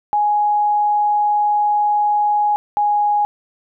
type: tone pair in turn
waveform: sine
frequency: 833 / 829.3 Hz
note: G#5 / G#5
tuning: +5 / -3 cents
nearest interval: unison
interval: 8 cents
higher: first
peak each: -13 dBFS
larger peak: neither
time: 0.13-2.56 / 2.77-3.25 s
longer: first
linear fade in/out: 0 ms
effects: none